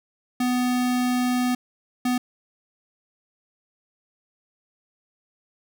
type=tone bursts at uneven times; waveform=square; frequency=248.8 Hz; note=B3; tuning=13 cents sharp; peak=-21 dBFS; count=2; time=0.4-1.55 / 2.05-2.18 s; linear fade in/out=5 ms; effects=none